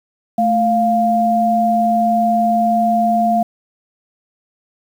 sine tone pair together, 220 / 698.5 Hz, A3 / F5, 0 / 0 cents, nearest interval octave + minor sixth, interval 2000 cents, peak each -17 / -13 dBFS, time 0.38-3.43 s, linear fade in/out 5 ms, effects 7-bit

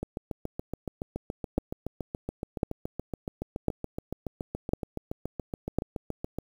two click trains, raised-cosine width 2 ms, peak -11 / -19 dBFS, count 5 / 46, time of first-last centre 1.58-5.786 / 0.03-6.386 s, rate 0.951 / 7.08 Hz, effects 8-bit

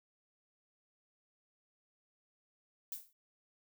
violet noise with exponential decay, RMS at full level -38 dBFS, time 2.92-3.13 s, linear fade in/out 2 ms, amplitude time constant 45 ms, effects none

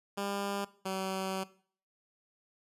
10% pulse tone pair in turn, 200 / 190.43 Hz, G3 / G3, +35 / -50 cents, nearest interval minor second, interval 85 cents, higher first, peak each -25 dBFS, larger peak neither, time 0.17-0.65 / 0.85-1.44 s, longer second, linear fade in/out 10 ms, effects noise-tail reverb RT60 0.5 s tail -19 dB re dry + resampled to 32000 Hz

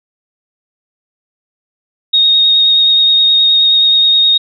sine tone with vibrato, 3729 Hz, A#7, in tune, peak -6 dBFS, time 2.13-4.38 s, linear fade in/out 10 ms, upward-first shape triangle, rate 9.5 Hz, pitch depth 16 cents each way, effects none

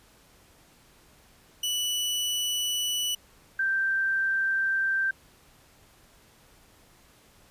sawtooth / sine tone pair in turn, 2960 / 1568 Hz, F#7 / G6, 0 / 0 cents, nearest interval major seventh, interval 1100 cents, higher first, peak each -23 dBFS, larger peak neither, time 1.63-3.15 / 3.59-5.11 s, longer neither, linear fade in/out 5 ms, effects pink hiss -58 dBFS RMS until 7.5 s + resampled to 32000 Hz

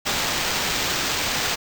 blue noise with sample-and-hold, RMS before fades -24 dBFS, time 0.05-1.56 s, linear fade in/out 20 ms, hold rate 11025 Hz, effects none

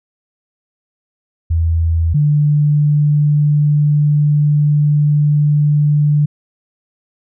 sine tone pair in turn, 82.41 / 147.94 Hz, E2 / D3, 0 / +13 cents, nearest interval minor seventh, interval 1013 cents, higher second, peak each -11 / -9 dBFS, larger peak second, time 1.5-2.14 / 2.14-6.26 s, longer second, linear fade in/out 10 ms, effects none

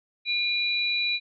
sine tone pair together, 2410 / 3937 Hz, D7 / B7, +44 / -6 cents, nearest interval minor sixth, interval 850 cents, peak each -26 dBFS, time 0.25-1.2 s, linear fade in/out 50 ms, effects none

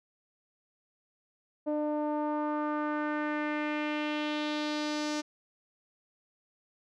sawtooth tone with low-pass filter sweep, 300 Hz, D4, 37 cents sharp, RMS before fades -32 dBFS, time 1.66-5.22 s, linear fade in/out 20 ms, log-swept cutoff 640 to 5900 Hz, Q 2.3, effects none

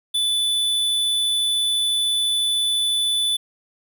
square tone, 3486 Hz, A7, 17 cents flat, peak -19 dBFS, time 0.14-3.37 s, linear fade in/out 10 ms, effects none

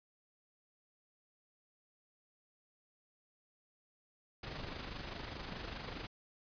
pink noise with amplitude modulation, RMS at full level -42 dBFS, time 4.43-6.07 s, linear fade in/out 5 ms, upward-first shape sine, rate 24.9 Hz, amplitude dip 50%, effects resampled to 11025 Hz

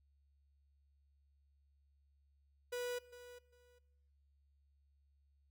45% pulse tone with echo, 490 Hz, B4, 14 cents flat, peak -39 dBFS, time 2.72-2.99 s, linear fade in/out 10 ms, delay 400 ms, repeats 2, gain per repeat -14 dB, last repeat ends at 3.79 s, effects noise-tail reverb RT60 1.0 s tail -19 dB re dry + added 70 Hz sine -70 dBFS peak until 5.5 s

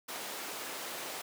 pink high-pass noise, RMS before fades -41 dBFS, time 0.08-1.22 s, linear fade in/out 10 ms, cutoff 410 Hz, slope 12 dB/octave, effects none

